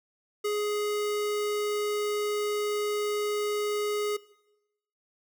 square tone, 417 Hz, G#4, 7 cents sharp, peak -27 dBFS, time 0.44-4.17 s, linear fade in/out 10 ms, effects noise-tail reverb RT60 0.9 s tail -20 dB re dry

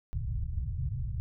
white low-pass noise, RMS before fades -33 dBFS, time 0.13-1.2 s, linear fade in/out 0 ms, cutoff 130 Hz, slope 48 dB/octave, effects none

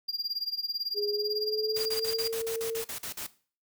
triangle tone with tremolo, 4788 Hz, D8, 33 cents sharp, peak -26 dBFS, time 0.08-2.3 s, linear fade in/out 10 ms, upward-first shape sine, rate 18 Hz, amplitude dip 95%
sine tone with pitch glide, 413.5 to 453.5 Hz, G#4 to A#4, -8 to -48 cents, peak -29 dBFS, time 0.94-2.85 s, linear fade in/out 50 ms, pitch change +160 cents, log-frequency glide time 1.08-2.25 s
white noise bursts, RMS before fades -37 dBFS, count 11, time 1.76-3.267 s, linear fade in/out 5 ms, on 97 ms, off 44 ms
effects noise-tail reverb RT60 0.4 s tail -17 dB re dry

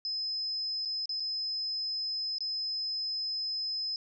sine tone with dropouts, 5100 Hz, D#8, 42 cents sharp, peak -31 dBFS, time 0.05-3.96 s, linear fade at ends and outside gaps 1 ms, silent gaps 0.851-0.856 / 1.057-1.093 / 1.199-1.203 / 2.384-2.406 s, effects none

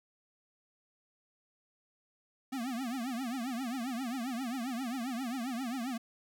square tone with vibrato, 248.4 Hz, B3, 10 cents sharp, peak -35 dBFS, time 2.52-5.98 s, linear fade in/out 10 ms, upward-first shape triangle, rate 7.5 Hz, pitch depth 200 cents each way, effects 12-bit

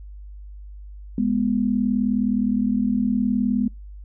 sine tone pair together, 208 / 247.4 Hz, G#3 / B3, +3 / +3 cents, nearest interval minor third, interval 300 cents, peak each -21 dBFS, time 1.18-3.68 s, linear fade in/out 2 ms, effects noise-tail reverb RT60 0.2 s tail -26 dB re dry + added 50 Hz sine -36 dBFS peak until 4.04 s

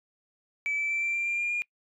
sine tone with pitch steps, 2304 / 2320 / 2336 / 2352 / 2369 / 2385 / 2402 / 2419 Hz, D7 / D7 / D7 / D7 / D7 / D7 / D7 / D#7, -34 / -22 / -10 / +2 / +14 / +26 / +38 / -49 cents, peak -25 dBFS, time 0.66-1.62 s, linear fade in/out 0 ms, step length 120 ms, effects noise-tail reverb RT60 0.1 s tail -24 dB re dry + tanh soft clip ceiling -23 dBFS

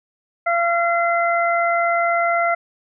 harmonic tone, 684 Hz, F5, 36 cents flat, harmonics 1 / 2 / 3, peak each -18 / -21 / -23 dBFS, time 0.46-2.55 s, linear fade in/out 10 ms, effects none

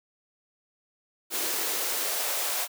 white noise with high-pass filter sweep, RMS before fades -29 dBFS, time 1.3-2.68 s, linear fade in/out 50 ms, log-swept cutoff 320 to 650 Hz, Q 2, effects none

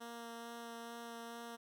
10% pulse tone with vibrato, 233.1 Hz, A#3, in tune, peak -38 dBFS, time 0-1.57 s, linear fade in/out 20 ms, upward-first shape sine, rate 2.3 Hz, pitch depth 10 cents each way, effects none

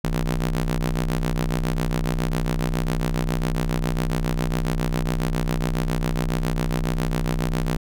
sawtooth ring-modulated tone, 61.7 Hz, B1, 1 cent flat, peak -14 dBFS, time 0.04-7.77 s, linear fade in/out 5 ms, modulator 96.2 Hz, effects none

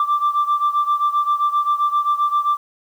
sine beating tone pair, 1174.7 / 1182.3 Hz, D6 / D6, 0 / +11 cents, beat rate 7.6 Hz, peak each -16 / -19 dBFS, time 0-2.57 s, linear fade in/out 2 ms, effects tanh soft clip ceiling -11 dBFS + 8-bit

